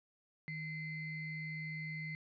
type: ring-modulated tone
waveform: triangle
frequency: 1108.7 Hz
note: C#6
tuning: in tune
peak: -35 dBFS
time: 0.48-2.15 s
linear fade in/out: 0 ms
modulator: 952 Hz
effects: resampled to 11025 Hz